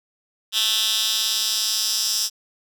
10% pulse tone with high-pass filter sweep, 218.9 Hz, A3, 9 cents flat, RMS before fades -22 dBFS, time 0.52-2.3 s, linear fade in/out 50 ms, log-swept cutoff 3500 to 5300 Hz, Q 2.9, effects none

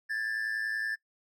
triangle tone pair together, 1649.4 / 1760 Hz, G#6 / A6, -12 / 0 cents, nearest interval minor second, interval 112 cents, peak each -34 / -30 dBFS, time 0.09-0.96 s, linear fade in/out 20 ms, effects noise-tail reverb RT60 0.1 s tail -19 dB re dry

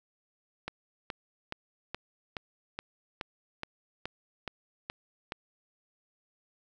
click train, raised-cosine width 0.3 ms, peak -19 dBFS, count 12, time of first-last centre 0.68-5.321 s, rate 2.37 Hz, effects none

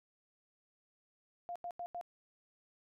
sine tone bursts, 700 Hz, F5, 4 cents sharp, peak -39 dBFS, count 4, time 1.49-2.012 s, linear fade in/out 0 ms, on 66 ms, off 86 ms, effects none

